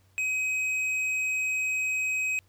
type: tone with hard clipping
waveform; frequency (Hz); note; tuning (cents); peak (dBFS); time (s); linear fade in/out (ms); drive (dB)
sine; 2530; D#7; +28; -27; 0.18-2.39; 0; 6
effects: added 94 Hz sine -60 dBFS peak until 2.48 s + pink hiss -67 dBFS RMS until 2.48 s